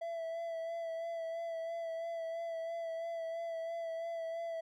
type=tone with vibrato; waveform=triangle; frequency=664 Hz; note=E5; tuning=12 cents sharp; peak=-35 dBFS; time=0.01-4.61 s; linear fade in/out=10 ms; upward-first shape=sine; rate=3 Hz; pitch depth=26 cents each way; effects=none